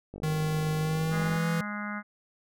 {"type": "click train", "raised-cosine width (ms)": 2, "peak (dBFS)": -27, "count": 61, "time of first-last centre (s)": [0.14, 1.36], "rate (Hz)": 49.2}
{"type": "tone with pitch glide", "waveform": "square", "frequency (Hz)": [155.2, 166.34], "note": ["D#3", "E3"], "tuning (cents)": [-4, 16], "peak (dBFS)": -27, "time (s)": [0.23, 1.61], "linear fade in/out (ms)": 5, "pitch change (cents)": 120, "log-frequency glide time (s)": [0.78, 1.49]}
{"type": "harmonic tone", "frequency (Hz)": 207.7, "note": "G#3", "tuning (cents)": 0, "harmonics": [1, 3, 4, 5, 6, 7, 8, 9, 10], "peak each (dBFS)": [-35, -46, -45, -46, -40, -39, -44, -49, -43], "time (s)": [1.1, 2.03], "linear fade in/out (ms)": 50}
{"effects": []}